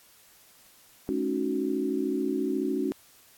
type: chord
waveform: sine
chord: D# half-diminished seventh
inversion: second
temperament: equal with one note detuned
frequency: 215 / 277.2 / 311.1 / 370 Hz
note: A3 / C#4 / D#4 / F#4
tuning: -40 / 0 / 0 / 0 cents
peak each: -34 / -29 / -33 / -30 dBFS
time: 1.09-2.92 s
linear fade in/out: 0 ms
effects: white hiss -57 dBFS RMS until 3.37 s + AAC 64 kbps